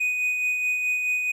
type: tone with tremolo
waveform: triangle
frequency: 2489 Hz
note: D#7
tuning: in tune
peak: -19 dBFS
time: 0-1.32 s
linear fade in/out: 10 ms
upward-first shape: sine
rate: 4.7 Hz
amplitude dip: 35%
effects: none